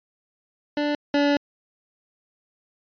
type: tone pair in turn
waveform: 25% pulse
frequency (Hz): 293.7 / 287.2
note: D4 / D4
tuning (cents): 0 / -39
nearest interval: unison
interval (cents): 39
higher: first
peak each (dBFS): -18 / -14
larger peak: second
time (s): 0.77-0.95 / 1.14-1.37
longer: second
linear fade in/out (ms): 2
effects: resampled to 11025 Hz